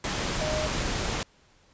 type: tone in noise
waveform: sine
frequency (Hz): 617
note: D#5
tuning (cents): -15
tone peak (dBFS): -29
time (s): 0.41-0.67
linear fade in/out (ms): 2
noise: pink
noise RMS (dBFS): -29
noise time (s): 0.04-1.23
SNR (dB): -3
effects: pink hiss -61 dBFS RMS until 1.73 s + resampled to 16000 Hz